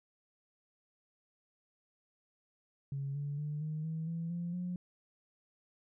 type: tone with pitch steps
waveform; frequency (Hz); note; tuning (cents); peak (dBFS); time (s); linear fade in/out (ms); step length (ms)
sine; 138.59 / 143.73 / 149.05 / 154.58 / 160.31 / 166.25 / 172.41 / 178.8; C#3 / D3 / D3 / D#3 / E3 / E3 / F3 / F3; 0 / -37 / +26 / -11 / -48 / +15 / -22 / +41; -34; 2.92-4.76; 2; 230
effects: tanh soft clip ceiling -30 dBFS